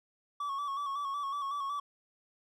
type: tone with vibrato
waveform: triangle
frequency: 1126 Hz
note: C#6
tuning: 27 cents sharp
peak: -31 dBFS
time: 0.4-1.8 s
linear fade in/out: 5 ms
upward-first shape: square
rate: 5.4 Hz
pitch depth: 42 cents each way
effects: none